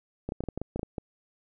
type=clicks; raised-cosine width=2 ms; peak=-19 dBFS; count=11; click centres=0.29 / 0.321 / 0.406 / 0.438 / 0.487 / 0.576 / 0.616 / 0.76 / 0.794 / 0.831 / 0.982 s; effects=none